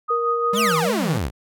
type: tone with tremolo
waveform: sine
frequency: 1244.5 Hz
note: D#6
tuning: in tune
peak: -18 dBFS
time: 0.08-0.81 s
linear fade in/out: 20 ms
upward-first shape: sine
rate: 5.7 Hz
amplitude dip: 50%
type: tone with pitch glide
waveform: sine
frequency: 469.2 to 476 Hz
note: A#4 to A#4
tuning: +11 to +36 cents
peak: -22 dBFS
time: 0.1-0.92 s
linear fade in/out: 10 ms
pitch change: +25 cents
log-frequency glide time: 0.42-0.69 s
type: tone with vibrato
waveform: square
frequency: 186.9 Hz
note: F#3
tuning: 18 cents sharp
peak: -24 dBFS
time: 0.53-1.18 s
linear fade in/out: 5 ms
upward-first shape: sine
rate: 3 Hz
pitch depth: 280 cents each way
type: exponential sweep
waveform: sawtooth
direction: down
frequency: 3951 to 51.91 Hz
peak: -18 dBFS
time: 0.54-1.31 s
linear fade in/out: 50 ms
effects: none